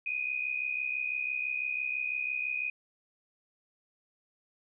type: tone pair together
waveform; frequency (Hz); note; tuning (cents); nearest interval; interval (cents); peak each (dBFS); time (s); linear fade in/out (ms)
sine; 2433 / 2499; D#7 / D#7; -39 / +7; unison; 46; -35 / -32; 0.06-2.7; 5
effects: none